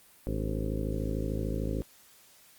harmonic tone with a mistuned harmonic, 53.4 Hz, G#1, 49 cents sharp, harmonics 1 / 2 / 3 / 4 / 5 / 6 / 7 / 8 / 9 / 10, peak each -33 / -36 / -38 / -39 / -40 / -41 / -41 / -42 / -43 / -43 dBFS, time 0.27-1.82 s, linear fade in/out 0 ms, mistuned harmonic 6, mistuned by -100 cents, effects white hiss -58 dBFS RMS until 2.58 s + Opus 32 kbps

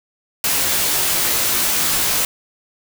white noise with comb filter, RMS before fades -18 dBFS, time 0.44-2.25 s, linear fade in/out 2 ms, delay 16 ms, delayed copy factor -0.6, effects none

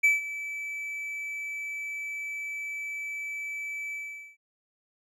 triangle tone with ADSR envelope, 2308 Hz, D7, 31 cents flat, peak -15 dBFS, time 0.03-4.37 s, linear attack 14 ms, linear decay 160 ms, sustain -16 dB, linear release 440 ms, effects none

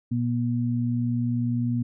sine tone pair together, 120 / 240.4 Hz, B2 / B3, -49 / -46 cents, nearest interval octave, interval 1203 cents, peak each -25 dBFS, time 0.11-1.83 s, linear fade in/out 10 ms, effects none

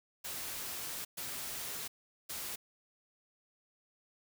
white noise bursts at uneven times, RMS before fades -41 dBFS, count 3, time 0.24-1.05 / 1.17-1.88 / 2.29-2.56 s, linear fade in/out 10 ms, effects none

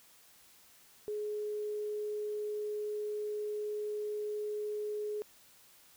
sine tone, 420.6 Hz, G#4, 22 cents sharp, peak -34 dBFS, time 1.08-5.22 s, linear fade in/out 0 ms, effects white hiss -61 dBFS RMS until 5.96 s

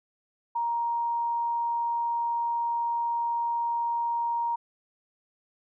sine tone, 938 Hz, A#5, 11 cents sharp, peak -25 dBFS, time 0.55-4.56 s, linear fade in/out 10 ms, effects none

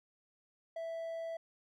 triangle tone, 659.3 Hz, E5, in tune, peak -36 dBFS, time 0.76-1.37 s, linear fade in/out 5 ms, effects none

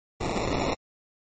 white noise with sample-and-hold, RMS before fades -27 dBFS, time 0.2-0.75 s, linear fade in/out 20 ms, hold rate 1575 Hz, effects MP3 32 kbps

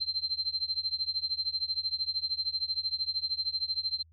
sine tone with tremolo, 4126 Hz, C8, 25 cents flat, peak -25 dBFS, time 0-4.03 s, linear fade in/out 20 ms, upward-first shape triangle, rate 13 Hz, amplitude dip 100%, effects added 81 Hz sine -57 dBFS peak until 4.12 s

